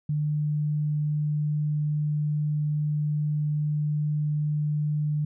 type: tone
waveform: sine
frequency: 149.8 Hz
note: D3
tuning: 35 cents sharp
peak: -23 dBFS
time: 0.09-5.25 s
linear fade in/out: 5 ms
effects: none